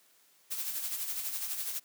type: noise with tremolo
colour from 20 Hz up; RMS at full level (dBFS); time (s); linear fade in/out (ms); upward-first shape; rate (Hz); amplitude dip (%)
blue; -34; 0.5-1.8; 20; sine; 12; 50
effects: white hiss -65 dBFS RMS until 1.84 s + high-pass 200 Hz 12 dB/octave